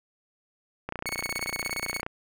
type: click train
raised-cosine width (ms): 0.5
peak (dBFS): -17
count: 36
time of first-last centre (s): 0.89-2.064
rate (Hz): 29.8
type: tone with tremolo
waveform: sawtooth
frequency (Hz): 2217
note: C#7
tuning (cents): 0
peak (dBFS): -25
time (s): 1.06-2.01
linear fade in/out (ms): 5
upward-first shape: square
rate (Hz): 17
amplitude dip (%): 80
effects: none